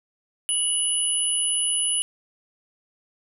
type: tone pair together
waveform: sine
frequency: 2933 / 9983 Hz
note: F#7 / D#9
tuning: -16 / +5 cents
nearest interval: octave + major sixth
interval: 2121 cents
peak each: -26 / -22 dBFS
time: 0.49-2.02 s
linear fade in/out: 0 ms
effects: none